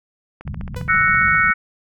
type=click train; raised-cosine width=0.5 ms; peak=-21 dBFS; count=15; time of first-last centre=0.41-1.35 s; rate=14.9 Hz
type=low-pass noise; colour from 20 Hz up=white; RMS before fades=-29 dBFS; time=0.45-1.51 s; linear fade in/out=5 ms; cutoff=200 Hz; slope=48 dB/octave
type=tone with exponential decay; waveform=sawtooth; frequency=495.7 Hz; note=B4; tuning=6 cents sharp; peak=-24 dBFS; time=0.76-0.93 s; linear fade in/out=5 ms; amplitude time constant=36 ms
type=chord; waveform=sine; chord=F# dominant seventh; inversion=third; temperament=equal; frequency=1318.5 / 1480 / 1864.7 / 2217 Hz; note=E6 / F#6 / A#6 / C#7; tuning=0 / 0 / 0 / 0 cents; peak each=-19 / -17 / -20 / -18 dBFS; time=0.88-1.54 s; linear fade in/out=20 ms
effects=none